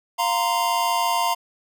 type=chord; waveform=square; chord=F suspended fourth; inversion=none; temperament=equal with one note detuned; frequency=698.5 / 932.3 / 1032.7 Hz; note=F5 / Bb5 / C6; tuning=0 / 0 / -23 cents; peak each=-26 / -23 / -26 dBFS; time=0.18-1.35 s; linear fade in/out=20 ms; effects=none